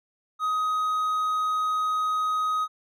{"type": "tone", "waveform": "triangle", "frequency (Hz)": 1257, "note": "D#6", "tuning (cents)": 17, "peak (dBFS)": -21, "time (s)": [0.39, 2.68], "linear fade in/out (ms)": 50, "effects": []}